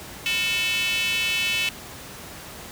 square tone with high-pass filter, 201.4 Hz, G3, 47 cents sharp, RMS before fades -24 dBFS, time 0.26-1.69 s, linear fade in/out 0 ms, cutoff 2700 Hz, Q 5.8, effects pink hiss -39 dBFS RMS until 2.71 s + high-pass 60 Hz 12 dB/octave

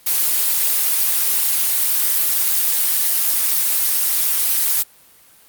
blue noise, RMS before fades -17 dBFS, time 0.06-4.83 s, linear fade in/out 10 ms, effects white hiss -49 dBFS RMS until 5.48 s + Opus 32 kbps

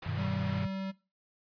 white low-pass noise, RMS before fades -45 dBFS, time 0.02-0.65 s, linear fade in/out 5 ms, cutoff 2100 Hz, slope 12 dB/octave
sine chord, G augmented, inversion none, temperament equal, 98 / 123.47 / 155.56 Hz, G2 / B2 / D#3, 0 / 0 / 0 cents, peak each -35 / -37 / -36 dBFS, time 0.06-0.67 s, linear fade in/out 5 ms
square tone, 192.3 Hz, G3, 33 cents flat, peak -35 dBFS, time 0.17-0.92 s, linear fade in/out 20 ms
effects noise-tail reverb RT60 0.3 s tail -20 dB re dry + resampled to 11025 Hz

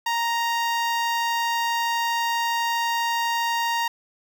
sawtooth tone with notch filter, 932.3 Hz, A#5, in tune, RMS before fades -24 dBFS, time 0.06-3.88 s, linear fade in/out 5 ms, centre 9800 Hz, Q 1.2, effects 9-bit

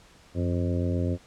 harmonic tone with a mistuned harmonic, 87.6 Hz, F2, 6 cents sharp, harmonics 1 / 2 / 3 / 4 / 5 / 6 / 7, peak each -26 / -32 / -31 / -35 / -39 / -36 / -40 dBFS, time 0.34-1.18 s, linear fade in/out 50 ms, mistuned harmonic 1, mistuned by +84 cents, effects pink hiss -55 dBFS RMS until 1.26 s + low-pass 8000 Hz 12 dB/octave

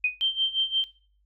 sine tone with exponential decay, 2489 Hz, D#7, in tune, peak -18 dBFS, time 0.04-0.23 s, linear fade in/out 5 ms, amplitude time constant 40 ms
sine tone with tremolo, 3136 Hz, G7, in tune, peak -20 dBFS, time 0.21-0.84 s, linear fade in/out 0 ms, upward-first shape sine, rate 5.7 Hz, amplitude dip 90%
effects noise-tail reverb RT60 0.4 s tail -17 dB re dry + added 50 Hz sine -63 dBFS peak until 1.25 s

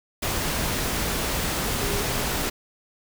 sine tone in noise, 404.7 Hz, G#4, 45 cents flat, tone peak -30 dBFS, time 1.81-2.02 s, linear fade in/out 10 ms, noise pink, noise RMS -26 dBFS, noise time 0.22-2.5 s, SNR -7 dB, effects none

